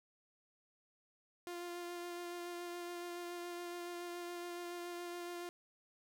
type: tone with vibrato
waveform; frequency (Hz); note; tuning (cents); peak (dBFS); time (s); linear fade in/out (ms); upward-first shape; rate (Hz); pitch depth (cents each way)
sawtooth; 349.2; F4; 0; -39; 1.47-5.49; 0; sine; 7.1; 13
effects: none